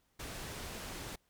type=low-pass noise; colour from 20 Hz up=pink; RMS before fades=-44 dBFS; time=0.19-1.16 s; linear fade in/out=10 ms; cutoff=12000 Hz; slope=12 dB/octave; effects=pink hiss -75 dBFS RMS until 1.29 s